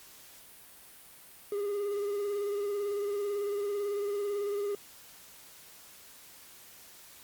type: tone with vibrato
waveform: triangle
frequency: 407.1 Hz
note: G#4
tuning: 35 cents flat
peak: -28 dBFS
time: 1.52-4.75 s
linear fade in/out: 2 ms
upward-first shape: sine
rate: 18 Hz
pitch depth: 33 cents each way
effects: white hiss -53 dBFS RMS until 7.23 s + Opus 48 kbps